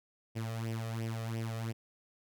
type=tone with flanger; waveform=sawtooth; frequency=113.3 Hz; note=A#2; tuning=49 cents flat; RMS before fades=-37 dBFS; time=0.35-1.73 s; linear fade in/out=20 ms; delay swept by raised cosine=0.36 to 1.66 ms; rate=2.9 Hz; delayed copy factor=+0.7; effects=none